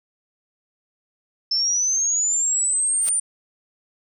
sine linear sweep, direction up, 5274 to 9180 Hz, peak -18 dBFS, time 1.51-3.2 s, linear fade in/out 5 ms
white noise with exponential growth, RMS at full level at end -29 dBFS, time 2.97-3.09 s, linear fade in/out 0 ms, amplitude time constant 26 ms
effects none

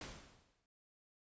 pink noise with exponential decay, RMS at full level -45 dBFS, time 0.01-0.66 s, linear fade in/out 2 ms, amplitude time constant 140 ms, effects resampled to 16000 Hz

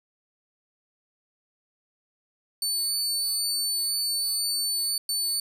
25% pulse tone bursts at uneven times, 4501 Hz, C#8, 26 cents sharp, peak -20 dBFS, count 2, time 2.62-4.98 / 5.09-5.4 s, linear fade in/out 2 ms, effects none

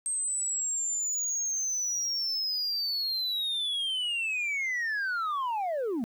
sine linear sweep, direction down, 8372 to 210.5 Hz, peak -25 dBFS, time 0.06-6.04 s, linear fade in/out 0 ms, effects tanh soft clip ceiling -27 dBFS + 10-bit

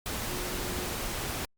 sine tone in noise, 360.5 Hz, F#4, 45 cents flat, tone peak -40 dBFS, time 0.31-0.92 s, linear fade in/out 0 ms, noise pink, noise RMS -34 dBFS, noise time 0.06-1.45 s, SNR -9 dB, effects Opus 48 kbps

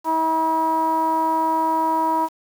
sawtooth tone with low-pass filter, 320.9 Hz, E4, 46 cents flat, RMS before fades -20 dBFS, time 0.04-2.29 s, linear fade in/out 50 ms, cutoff 1000 Hz, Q 9.7, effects 7-bit

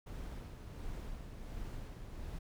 brown noise with tremolo, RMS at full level -43 dBFS, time 0.06-2.39 s, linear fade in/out 10 ms, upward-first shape sine, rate 1.4 Hz, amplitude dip 40%, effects none

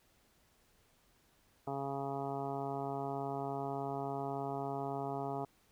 harmonic tone, 138.2 Hz, C#3, 5 cents flat, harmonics 1 / 2 / 3 / 4 / 5 / 6 / 7 / 8 / 9, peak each -44 / -44 / -42 / -52 / -41 / -44 / -48 / -53 / -51 dBFS, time 1.67-5.45 s, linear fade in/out 5 ms, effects pink hiss -70 dBFS RMS until 5.71 s

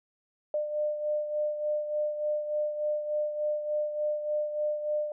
sine beating tone pair, 600 / 603.4 Hz, D5 / D5, +37 / +47 cents, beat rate 3.4 Hz, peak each -28 / -36 dBFS, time 0.54-5.12 s, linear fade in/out 2 ms, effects none

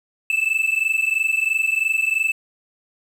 triangle tone pair together, 2621 / 2644 Hz, E7 / E7, -11 / +5 cents, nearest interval unison, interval 16 cents, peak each -19 dBFS, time 0.3-2.32 s, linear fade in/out 2 ms, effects 8-bit

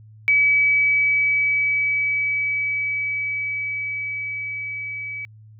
sine tone with level ramp, 2285 Hz, D7, 48 cents flat, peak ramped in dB -13 to -28 dBFS, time 0.28-5.25 s, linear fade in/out 0 ms, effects added 108 Hz sine -43 dBFS peak until 5.59 s

